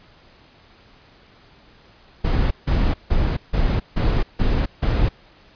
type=noise bursts; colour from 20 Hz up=brown; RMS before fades=-18 dBFS; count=7; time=2.24-5.09 s; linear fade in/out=10 ms; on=270 ms; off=160 ms; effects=pink hiss -51 dBFS RMS until 5.55 s + resampled to 11025 Hz